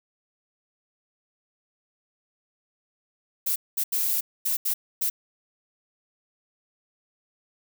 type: noise bursts at uneven times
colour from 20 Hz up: violet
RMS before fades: -25 dBFS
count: 6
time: 3.46-3.56 / 3.77-3.84 / 3.92-4.21 / 4.45-4.57 / 4.65-4.74 / 5.01-5.1 s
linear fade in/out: 10 ms
effects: none